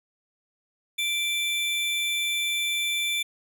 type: tone pair together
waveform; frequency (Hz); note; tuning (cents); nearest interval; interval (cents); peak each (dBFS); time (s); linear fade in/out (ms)
square; 2344 / 3512; D7 / A7; -4 / -4; perfect fifth; 700; -28; 0.98-3.23; 10
effects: none